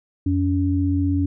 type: tone pair together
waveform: sine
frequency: 88.9 / 282.2 Hz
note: F2 / C#4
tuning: +31 / +31 cents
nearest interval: octave + minor sixth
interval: 2000 cents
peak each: -20 dBFS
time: 0.26-1.26 s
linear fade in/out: 5 ms
effects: none